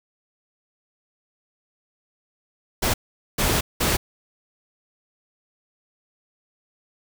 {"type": "noise bursts at uneven times", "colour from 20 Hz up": "pink", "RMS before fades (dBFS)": -21, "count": 3, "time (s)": [[2.82, 2.94], [3.38, 3.61], [3.8, 3.97]], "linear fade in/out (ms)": 10, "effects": []}